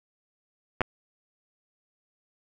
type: clicks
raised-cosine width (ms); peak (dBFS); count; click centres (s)
0.5; -9; 2; 0.808 / 0.816
effects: none